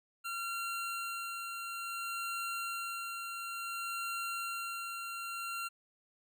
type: tone with tremolo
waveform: 25% pulse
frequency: 1374 Hz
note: F6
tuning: 29 cents flat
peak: -32 dBFS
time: 0.24-5.69 s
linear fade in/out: 20 ms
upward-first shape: sine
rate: 0.57 Hz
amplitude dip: 35%
effects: none